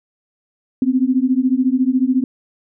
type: beating tone pair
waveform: sine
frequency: 251.1 / 265.1 Hz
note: B3 / C4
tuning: +29 / +23 cents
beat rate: 14 Hz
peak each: -16 dBFS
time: 0.82-2.24 s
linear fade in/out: 2 ms
effects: none